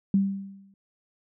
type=tone with exponential decay; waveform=sine; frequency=196 Hz; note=G3; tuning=in tune; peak=-16 dBFS; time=0.14-0.74 s; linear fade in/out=2 ms; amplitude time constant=130 ms; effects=none